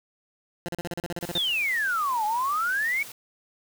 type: tone bursts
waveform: 15% pulse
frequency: 173.3 Hz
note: F3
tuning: 13 cents flat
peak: -23 dBFS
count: 12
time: 0.66-1.377 s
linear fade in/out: 0 ms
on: 24 ms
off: 39 ms
type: noise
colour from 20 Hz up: white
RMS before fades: -42 dBFS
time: 1.21-3.12 s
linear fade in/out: 2 ms
type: exponential two-way sweep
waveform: sine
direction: down then up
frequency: 3729 to 827 to 2283 Hz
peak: -23 dBFS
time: 1.35-3.03 s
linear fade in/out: 5 ms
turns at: 2.25 s
effects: none